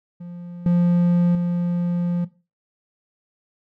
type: tone with level steps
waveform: triangle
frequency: 174.61 Hz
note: F3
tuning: in tune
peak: -30 / -12 / -17 dBFS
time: 0.2-2.25 s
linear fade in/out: 10 ms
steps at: 0.66 / 1.35 s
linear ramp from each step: 2 ms
effects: noise-tail reverb RT60 0.3 s tail -17 dB re dry